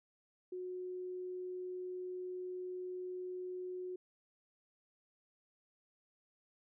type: tone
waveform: sine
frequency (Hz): 365.1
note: F#4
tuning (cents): -23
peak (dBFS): -40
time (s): 0.52-3.96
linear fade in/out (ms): 5
effects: none